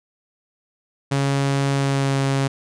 sawtooth tone with pitch glide, 138.59 to 136.6 Hz, C#3 to C#3, 0 to -25 cents, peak -14 dBFS, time 1.11-2.48 s, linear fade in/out 10 ms, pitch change -25 cents, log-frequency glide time 1.71-2.2 s, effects resampled to 22050 Hz

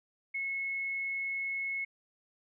sine tone, 2185 Hz, C#7, 26 cents flat, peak -32 dBFS, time 0.34-1.85 s, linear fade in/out 10 ms, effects none

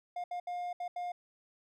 triangle tone bursts at uneven times, 710 Hz, F5, 28 cents sharp, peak -33 dBFS, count 5, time 0.16-0.24 / 0.31-0.4 / 0.47-0.73 / 0.8-0.88 / 0.96-1.12 s, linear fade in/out 5 ms, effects none

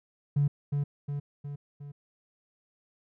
triangle tone with echo, 143.4 Hz, D3, 41 cents flat, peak -18 dBFS, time 0.36-0.48 s, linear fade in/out 10 ms, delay 360 ms, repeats 4, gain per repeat -5 dB, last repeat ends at 1.92 s, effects tanh soft clip ceiling -19 dBFS

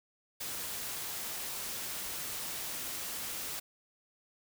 white noise, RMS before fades -39 dBFS, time 0.4-3.6 s, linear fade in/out 10 ms, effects none

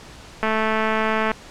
click train, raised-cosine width 0.5 ms, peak -7 dBFS, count 195, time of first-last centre 0.43-1.316 s, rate 219 Hz, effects pink hiss -42 dBFS RMS until 1.5 s + low-pass 7000 Hz 12 dB/octave

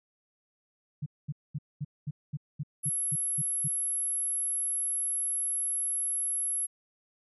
sine tone bursts, 146.6 Hz, D3, 3 cents flat, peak -30 dBFS, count 11, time 1.02-3.682 s, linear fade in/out 10 ms, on 42 ms, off 220 ms
sine tone, 11175 Hz, F9, in tune, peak -28 dBFS, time 2.83-6.67 s, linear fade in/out 20 ms
effects none

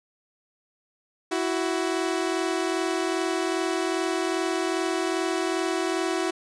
sawtooth tone pair together, 330.3 / 372.8 Hz, E4 / F#4, +4 / +13 cents, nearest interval major second, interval 209 cents, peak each -23 dBFS, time 1.31-6.31 s, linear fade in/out 10 ms, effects resampled to 22050 Hz + 9-bit

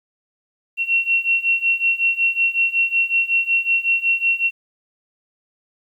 sine beating tone pair, 2723 / 2728.4 Hz, F7 / F7, -44 / -41 cents, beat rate 5.4 Hz, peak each -20 / -18 dBFS, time 0.77-4.51 s, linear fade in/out 50 ms, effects 9-bit

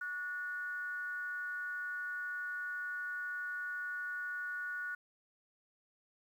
sine tone with frequency modulation, 1461 Hz, F#6, 22 cents flat, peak -37 dBFS, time 0.01-4.95 s, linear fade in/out 5 ms, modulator 323 Hz, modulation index 0.39, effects 11-bit

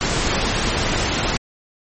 pink noise, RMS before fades -20 dBFS, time 0.01-1.37 s, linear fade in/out 0 ms, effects MP3 32 kbps

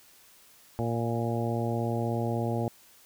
harmonic tone with a mistuned harmonic, 116.54 Hz, A#2, in tune, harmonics 1 / 2 / 3 / 4 / 5 / 6 / 7, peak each -30 / -33 / -35 / -36 / -37 / -38 / -38 dBFS, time 0.79-2.68 s, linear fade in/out 0 ms, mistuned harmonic 7, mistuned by +19 cents, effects white hiss -57 dBFS RMS until 3.05 s

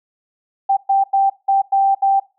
sine tone bursts at uneven times, 784 Hz, G5, in tune, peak -11 dBFS, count 6, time 0.69-0.77 / 0.89-1.04 / 1.13-1.3 / 1.48-1.62 / 1.72-1.95 / 2.02-2.2 s, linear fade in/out 10 ms, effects noise-tail reverb RT60 0.3 s tail -19 dB re dry

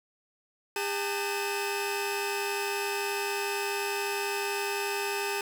sawtooth tone cluster, 402.3 / 896 / 1523 / 2571 Hz, G4 / A5 / F#6 / E7, +45 / +31 / +50 / -44 cents, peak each -28 / -32 / -37 / -32 dBFS, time 0.76-5.41 s, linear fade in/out 2 ms, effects 10-bit

